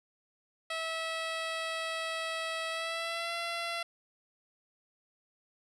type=tone with pitch glide; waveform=10% pulse; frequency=650 to 680 Hz; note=E5 to F5; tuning=-24 to -46 cents; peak=-25 dBFS; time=0.7-3.83 s; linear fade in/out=5 ms; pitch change=+78 cents; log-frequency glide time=2.7-3.34 s; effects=low-pass 8000 Hz 12 dB/octave